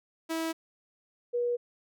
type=tone pair in turn; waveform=sawtooth / sine; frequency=325.2 / 482.4 Hz; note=E4 / B4; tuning=-23 / -41 cents; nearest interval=perfect fifth; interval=682 cents; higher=second; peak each=-26 dBFS; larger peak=neither; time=0.29-0.53 / 1.33-1.57 s; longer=neither; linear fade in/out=20 ms; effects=none